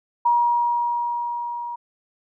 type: tone with level ramp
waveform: sine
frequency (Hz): 953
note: A#5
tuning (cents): +38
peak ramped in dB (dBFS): -14 to -28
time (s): 0.25-1.76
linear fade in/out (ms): 10
effects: none